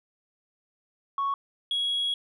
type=tone pair in turn; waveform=sine; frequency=1109 / 3323 Hz; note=C#6 / G#7; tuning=0 / 0 cents; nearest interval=octave + perfect fifth; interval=1900 cents; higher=second; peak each=-23 dBFS; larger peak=neither; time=1.18-1.34 / 1.71-2.14 s; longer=second; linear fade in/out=2 ms; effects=tanh soft clip ceiling -22 dBFS